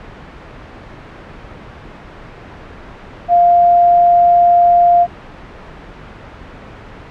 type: tone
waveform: sine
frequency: 698.5 Hz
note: F5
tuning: in tune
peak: -6 dBFS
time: 3.28-5.07 s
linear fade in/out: 50 ms
effects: pink hiss -34 dBFS RMS until 7.1 s + low-pass 2000 Hz 12 dB/octave